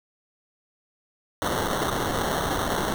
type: noise with sample-and-hold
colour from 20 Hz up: white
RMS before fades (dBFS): -26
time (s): 1.42-2.94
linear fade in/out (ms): 0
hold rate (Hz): 2450
effects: none